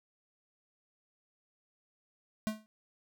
square tone with exponential decay, 216.1 Hz, A3, 31 cents flat, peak -28 dBFS, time 2.47-2.66 s, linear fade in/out 0 ms, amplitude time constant 40 ms, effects none

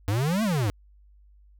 square exponential two-way sweep, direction up then down, 94.6 to 230.5 to 94.6 Hz, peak -23 dBFS, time 0.08-0.7 s, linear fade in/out 0 ms, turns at 0.43 s, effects added 50 Hz sine -52 dBFS peak until 1.59 s

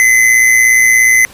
square tone with amplitude modulation, 2038 Hz, C7, 46 cents flat, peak -4 dBFS, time 0-1.25 s, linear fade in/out 0 ms, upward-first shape sine, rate 117 Hz, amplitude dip 50%, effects pink hiss -37 dBFS RMS until 1.33 s + resampled to 32000 Hz

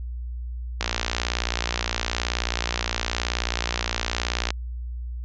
click train, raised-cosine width 0.2 ms, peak -6 dBFS, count 219, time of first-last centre 0.81-4.505 s, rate 59 Hz, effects added 60 Hz sine -29 dBFS peak until 5.24 s + resampled to 16000 Hz

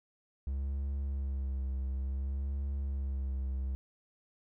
triangle tone with vibrato, 67.6 Hz, C#2, 43 cents flat, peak -30 dBFS, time 0.47-3.75 s, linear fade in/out 0 ms, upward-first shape sine, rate 0.57 Hz, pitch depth 43 cents each way, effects none

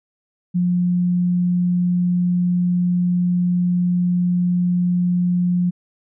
sine tone, 177.7 Hz, F3, 30 cents sharp, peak -15 dBFS, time 0.54-5.71 s, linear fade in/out 20 ms, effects none

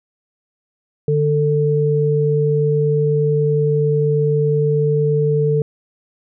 sine tone pair together, 148.23 / 444.2 Hz, D3 / A4, +16 / +16 cents, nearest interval octave + perfect fifth, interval 1900 cents, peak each -16 dBFS, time 1.08-5.62 s, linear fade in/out 2 ms, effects none

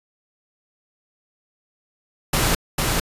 pink noise with echo, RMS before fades -19 dBFS, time 2.33-2.55 s, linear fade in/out 5 ms, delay 450 ms, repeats 1, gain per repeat -2 dB, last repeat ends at 3 s, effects resampled to 32000 Hz

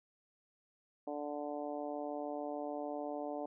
harmonic tone, 146.83 Hz, D3, in tune, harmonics 2 / 3 / 4 / 5 / 6 / 7, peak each -43 / -46 / -42 / -44 / -50 / -57 dBFS, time 1.07-3.46 s, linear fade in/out 5 ms, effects none

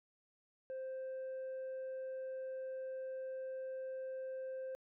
sine tone, 523.3 Hz, C5, in tune, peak -38 dBFS, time 0.7-4.75 s, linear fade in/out 0 ms, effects tanh soft clip ceiling -40 dBFS

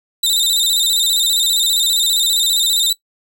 sawtooth tone with vibrato, 3800 Hz, A#7, 33 cents sharp, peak -10 dBFS, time 0.23-2.93 s, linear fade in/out 5 ms, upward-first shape square, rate 15 Hz, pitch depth 66 cents each way, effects noise-tail reverb RT60 0.1 s tail -19 dB re dry

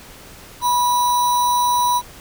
sine tone with sample-and-hold, 978 Hz, B5, 17 cents flat, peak -14 dBFS, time 0.61-2.02 s, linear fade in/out 50 ms, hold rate 4900 Hz, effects pink hiss -41 dBFS RMS until 2.2 s

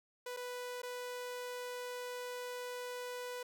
sawtooth tone with dropouts, 494.1 Hz, B4, 1 cent sharp, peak -37 dBFS, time 0.26-3.43 s, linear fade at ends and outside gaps 5 ms, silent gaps 0.366-0.37 / 0.819-0.831 s, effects none

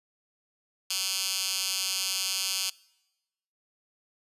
10% pulse tone with high-pass filter, 189.6 Hz, F#3, 43 cents sharp, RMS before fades -30 dBFS, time 0.9-2.7 s, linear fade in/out 5 ms, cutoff 4100 Hz, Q 1.4, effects noise-tail reverb RT60 1.0 s tail -24 dB re dry + resampled to 32000 Hz

